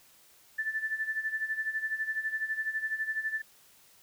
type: tone with tremolo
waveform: sine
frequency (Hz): 1760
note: A6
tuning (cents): 0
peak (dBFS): -27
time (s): 0.58-3.42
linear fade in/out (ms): 10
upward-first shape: sine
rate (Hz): 12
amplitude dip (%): 75
effects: white hiss -60 dBFS RMS until 4.02 s